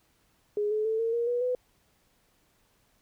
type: tone with pitch steps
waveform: sine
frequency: 416 / 428.9 / 442.3 / 456 / 470.2 / 484.8 / 499.9 Hz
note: G#4 / A4 / A4 / A#4 / A#4 / B4 / B4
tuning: +3 / -44 / +9 / -38 / +15 / -32 / +21 cents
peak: -25 dBFS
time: 0.57-1.55 s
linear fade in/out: 2 ms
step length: 140 ms
effects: pink hiss -68 dBFS RMS until 3.01 s